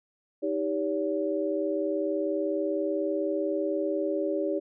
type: tone cluster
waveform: sine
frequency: 315.1 / 395.2 / 569 Hz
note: D#4 / G4 / C#5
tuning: +22 / +14 / +45 cents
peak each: -30 dBFS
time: 0.42-4.6 s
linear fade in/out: 20 ms
effects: none